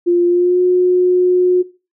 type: tone with pitch glide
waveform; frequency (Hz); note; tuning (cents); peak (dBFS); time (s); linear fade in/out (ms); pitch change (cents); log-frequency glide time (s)
sine; 349.2 to 362.1; F4 to F#4; 0 to -37; -9; 0.06-1.63; 20; +63; 0.27-0.61
effects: noise-tail reverb RT60 0.3 s tail -17 dB re dry